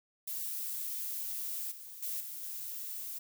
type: noise with level steps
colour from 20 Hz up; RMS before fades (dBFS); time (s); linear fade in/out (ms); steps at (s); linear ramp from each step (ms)
violet; -38 / -48 / -37 / -43 / -41; 0.27-3.19; 10; 1.71 / 2.02 / 2.2 / 2.42; 10
effects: none